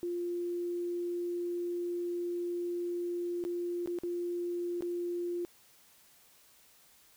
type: tone with dropouts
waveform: sine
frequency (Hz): 349.2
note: F4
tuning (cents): 0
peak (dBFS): -32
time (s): 0.03-5.45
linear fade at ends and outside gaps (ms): 0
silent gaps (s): 3.439-3.45 / 3.86-3.874 / 3.987-4.035 / 4.808-4.823
effects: white hiss -62 dBFS RMS until 7.16 s